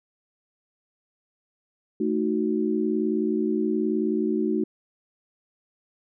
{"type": "chord", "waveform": "sine", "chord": "D# diminished", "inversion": "second", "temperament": "equal", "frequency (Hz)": [220, 311.1, 370], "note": ["A3", "D#4", "F#4"], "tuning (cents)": [0, 0, 0], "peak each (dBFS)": -26, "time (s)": [2, 4.64], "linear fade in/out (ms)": 5, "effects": []}